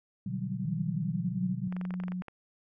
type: chord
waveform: sine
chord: G major seventh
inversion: first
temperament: equal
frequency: 123.47 / 146.83 / 185 / 196 Hz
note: B2 / D3 / F#3 / G3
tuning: 0 / 0 / 0 / 0 cents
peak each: -37 / -39 / -35 / -38 dBFS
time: 0.26-1.68 s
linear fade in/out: 5 ms
type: tone with pitch glide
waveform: sine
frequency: 160.7 to 181.42 Hz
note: E3 to F#3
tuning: -44 to -34 cents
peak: -32 dBFS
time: 0.65-2.22 s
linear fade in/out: 5 ms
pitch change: +210 cents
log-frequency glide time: 1.08-1.37 s
type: clicks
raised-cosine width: 0.5 ms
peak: -28 dBFS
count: 12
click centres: 1.725 / 1.766 / 1.813 / 1.852 / 1.907 / 1.94 / 2.001 / 2.037 / 2.082 / 2.12 / 2.221 / 2.283 s
effects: none